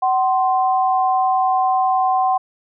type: tone pair together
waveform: sine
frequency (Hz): 755 / 1046.9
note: F#5 / C6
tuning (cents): +35 / +1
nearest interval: tritone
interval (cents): 566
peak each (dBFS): -15 / -20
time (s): 0.02-2.38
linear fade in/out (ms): 10
effects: none